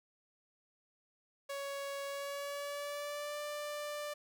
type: tone with pitch glide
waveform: sawtooth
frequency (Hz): 558 to 590.8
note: C#5 to D5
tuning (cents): +11 to +10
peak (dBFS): -35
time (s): 1.49-4.14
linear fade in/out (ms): 10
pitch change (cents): +99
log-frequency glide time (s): 2.06-3.4
effects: none